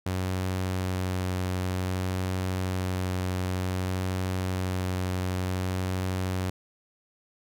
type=tone with vibrato; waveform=sawtooth; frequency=92.5 Hz; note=F#2; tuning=in tune; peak=-23 dBFS; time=0.06-6.5 s; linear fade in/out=5 ms; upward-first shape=sine; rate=0.54 Hz; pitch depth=10 cents each way; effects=none